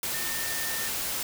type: tone in noise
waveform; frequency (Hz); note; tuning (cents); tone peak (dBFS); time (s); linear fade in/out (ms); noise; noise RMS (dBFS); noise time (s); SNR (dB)
sine; 1811; A6; +49; -36; 0.14-0.88; 2; white; -31; 0.03-1.23; -8
effects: none